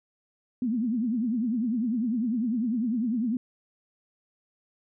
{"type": "tone with vibrato", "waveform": "sine", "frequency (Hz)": 233.1, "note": "A#3", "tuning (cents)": 0, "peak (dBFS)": -24, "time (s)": [0.62, 3.37], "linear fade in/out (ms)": 2, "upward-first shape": "triangle", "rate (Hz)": 10, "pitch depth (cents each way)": 220, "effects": []}